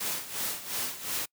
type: noise with tremolo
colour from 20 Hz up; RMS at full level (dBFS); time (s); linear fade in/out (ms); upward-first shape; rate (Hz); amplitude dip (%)
white; -31; 0-1.26; 10; sine; 2.8; 75
effects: noise-tail reverb RT60 0.1 s tail -26 dB re dry + high-pass 100 Hz 12 dB/octave